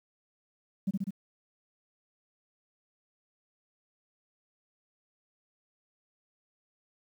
sine tone with echo, 194.5 Hz, G3, 13 cents flat, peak -24 dBFS, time 0.87-0.91 s, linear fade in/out 10 ms, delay 66 ms, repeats 3, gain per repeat -2 dB, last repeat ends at 1.108 s, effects tanh soft clip ceiling -22 dBFS + 10-bit

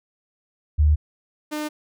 sine / sawtooth tone pair in turn, 75.3 / 302.2 Hz, D2 / D4, +44 / +50 cents, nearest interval 2 octaves, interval 2406 cents, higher second, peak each -13 / -22 dBFS, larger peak first, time 0.78-0.96 / 1.51-1.69 s, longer neither, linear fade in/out 20 ms, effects none

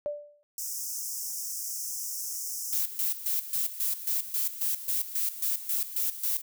sine tone with exponential decay, 587.3 Hz, D5, in tune, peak -26 dBFS, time 0.06-0.43 s, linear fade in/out 0 ms, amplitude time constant 80 ms
pink high-pass noise, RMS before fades -35 dBFS, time 0.58-2.81 s, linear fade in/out 2 ms, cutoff 5300 Hz, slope 96 dB/octave
violet noise with tremolo, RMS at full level -28 dBFS, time 2.72-6.42 s, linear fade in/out 10 ms, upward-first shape square, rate 3.7 Hz, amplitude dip 75%
effects none

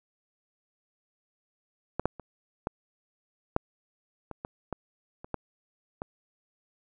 clicks, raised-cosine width 1 ms, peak -14 / -10 / -27 / -15 / -9 / -24 / -21 / -18 / -28 / -16 / -20 dBFS, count 11, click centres 1.996 / 2.056 / 2.197 / 2.671 / 3.564 / 4.313 / 4.449 / 4.727 / 5.245 / 5.343 / 6.019 s, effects none

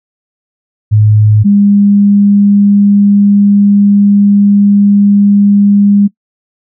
sine tone pair in turn, 106.5 / 202.4 Hz, G#2 / G#3, +44 / -44 cents, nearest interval major seventh, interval 1112 cents, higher second, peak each -3 dBFS, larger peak neither, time 0.91-1.44 / 1.44-6.08 s, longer second, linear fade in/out 20 ms, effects noise-tail reverb RT60 0.1 s tail -22 dB re dry

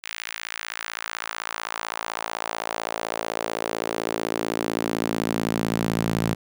sawtooth tone with high-pass filter sweep, 55.8 Hz, A1, 25 cents sharp, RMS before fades -28 dBFS, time 0.03-6.35 s, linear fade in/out 20 ms, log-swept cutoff 2200 to 150 Hz, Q 1.5, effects none

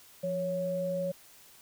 sine tone pair together, 174.33 / 554.4 Hz, F3 / C#5, -3 / 0 cents, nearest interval octave + minor sixth, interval 2003 cents, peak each -36 / -30 dBFS, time 0.23-1.12 s, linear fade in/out 10 ms, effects white hiss -56 dBFS RMS until 1.61 s

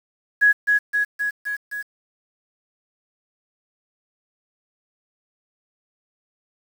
sine tone with echo, 1672 Hz, G#6, 11 cents sharp, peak -11 dBFS, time 0.41-0.53 s, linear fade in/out 20 ms, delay 260 ms, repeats 5, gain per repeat -3 dB, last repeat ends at 1.83 s, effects 7-bit

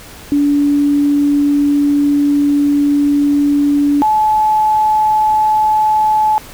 sine tone pair in turn, 287.8 / 859.7 Hz, D4 / A5, -35 / -40 cents, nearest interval octave + perfect fifth, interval 1895 cents, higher second, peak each -9 dBFS, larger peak neither, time 0.32-4.02 / 4.02-6.38 s, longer first, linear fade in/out 0 ms, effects pink hiss -35 dBFS RMS until 6.53 s

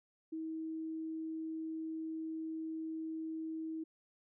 sine tone, 320 Hz, D#4, 49 cents sharp, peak -38 dBFS, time 0.32-3.84 s, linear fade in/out 10 ms, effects none

